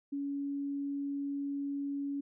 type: tone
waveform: sine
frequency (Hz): 281.4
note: C#4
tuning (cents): +26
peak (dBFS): -33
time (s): 0.12-2.21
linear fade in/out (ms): 10
effects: none